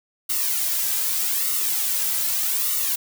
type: noise with flanger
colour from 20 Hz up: blue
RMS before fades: -23 dBFS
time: 0.29-2.96 s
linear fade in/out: 10 ms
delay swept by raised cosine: 1.2 to 2.8 ms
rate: 0.82 Hz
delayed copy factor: -0.85
effects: none